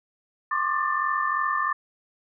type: tone cluster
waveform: sine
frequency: 1066 / 1160 / 1203 / 1778 Hz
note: C6 / D6 / D6 / A6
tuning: +32 / -22 / +41 / +18 cents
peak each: -28 dBFS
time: 0.51-1.73 s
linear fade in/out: 5 ms
effects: none